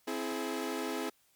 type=chord; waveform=sawtooth; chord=C augmented; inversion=none; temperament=equal with one note detuned; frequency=261.6 / 329.6 / 422.3 Hz; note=C4 / E4 / G#4; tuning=0 / 0 / +29 cents; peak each=-34 dBFS; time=0.07-1.1 s; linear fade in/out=10 ms; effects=white hiss -69 dBFS RMS until 1.35 s + MP3 96 kbps